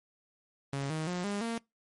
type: tone with pitch steps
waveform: sawtooth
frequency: 138.59 / 157.37 / 178.69 / 202.9 / 230.4 Hz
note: C#3 / D#3 / F3 / G#3 / A#3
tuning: 0 / +20 / +40 / -40 / -20 cents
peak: -28 dBFS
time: 0.73-1.58 s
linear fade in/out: 2 ms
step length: 170 ms
effects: noise-tail reverb RT60 0.2 s tail -24 dB re dry + MP3 48 kbps